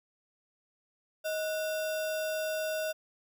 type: tone with sample-and-hold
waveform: sine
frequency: 628 Hz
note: D#5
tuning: 16 cents sharp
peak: -30 dBFS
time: 1.24-2.93 s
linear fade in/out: 20 ms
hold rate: 2100 Hz
effects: none